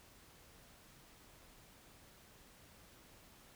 silence, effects pink hiss -62 dBFS RMS until 3.55 s

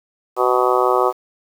harmonic tone, 125.5 Hz, B2, 28 cents sharp, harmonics 3 / 4 / 5 / 6 / 7 / 8 / 9 / 10, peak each -19 / -20 / -23 / -22 / -24 / -24 / -21 / -23 dBFS, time 0.36-1.13 s, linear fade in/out 50 ms, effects 7-bit

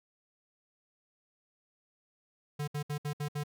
square tone bursts, 146.83 Hz, D3, in tune, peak -33 dBFS, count 6, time 2.59-3.437 s, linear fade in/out 10 ms, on 87 ms, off 65 ms, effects none

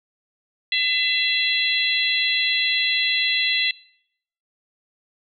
harmonic tone, 673 Hz, E5, 36 cents sharp, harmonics 3 / 4 / 5 / 6, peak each -24 / -24 / -24 / -24 dBFS, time 0.72-3.71 s, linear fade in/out 2 ms, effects noise-tail reverb RT60 0.8 s tail -26 dB re dry

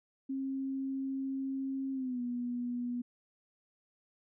sine tone with pitch glide, 268.6 to 243.5 Hz, C4 to B3, +46 to -24 cents, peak -33 dBFS, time 0.29-3.02 s, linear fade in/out 10 ms, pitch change -170 cents, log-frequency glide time 1.93-2.21 s, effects none

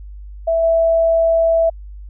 sine tone with level steps, 659.3 Hz, E5, in tune, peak -13 / -11 dBFS, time 0.47-1.7 s, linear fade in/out 10 ms, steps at 0.63 s, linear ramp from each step 5 ms, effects added 50 Hz sine -31 dBFS peak until 2.09 s

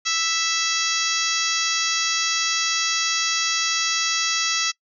harmonic tone with a mistuned harmonic, 659.3 Hz, E5, in tune, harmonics 2 / 3 / 4 / 5 / 6 / 7 / 8 / 9 / 10, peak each -29 / -29 / -29 / -29 / -29 / -29 / -29 / -29 / -29 dBFS, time 0.05-4.72 s, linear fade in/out 20 ms, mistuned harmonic 9, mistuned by -28 cents, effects noise-tail reverb RT60 0.1 s tail -23 dB re dry

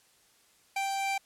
45% pulse tone pair together, 783.9 / 2349 Hz, G5 / D7, 0 / 0 cents, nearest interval octave + perfect fifth, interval 1900 cents, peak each -30 / -36 dBFS, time 0.76-1.18 s, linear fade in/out 5 ms, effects white hiss -64 dBFS RMS until 1.25 s + low-pass 11000 Hz 12 dB/octave

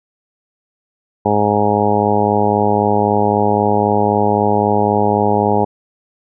harmonic tone, 103.83 Hz, G#2, in tune, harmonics 1 / 2 / 3 / 4 / 5 / 6 / 7 / 8 / 9, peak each -22 / -19 / -23 / -18 / -21 / -23 / -21 / -17 / -23 dBFS, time 1.25-5.65 s, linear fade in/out 10 ms, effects none

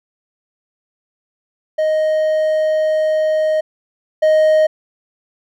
triangle tone pair in turn, 623 / 623 Hz, D#5 / D#5, +2 / +2 cents, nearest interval unison, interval 0 cents, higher neither, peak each -11 / -7 dBFS, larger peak second, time 1.78-3.61 / 4.22-4.67 s, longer first, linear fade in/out 10 ms, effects none

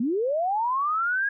sine linear sweep, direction up, 215 to 1661.2 Hz, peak -22 dBFS, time 0-1.29 s, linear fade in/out 5 ms, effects none

